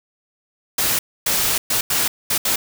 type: noise bursts at uneven times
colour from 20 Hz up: white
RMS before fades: -19 dBFS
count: 6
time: 0.78-0.99 / 1.26-1.58 / 1.7-1.81 / 1.9-2.08 / 2.3-2.38 / 2.45-2.56 s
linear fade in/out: 5 ms
effects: none